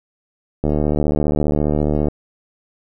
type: click train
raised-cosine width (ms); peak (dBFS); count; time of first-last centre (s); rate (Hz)
2; -5; 109; 0.64-2.084; 74.8
effects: none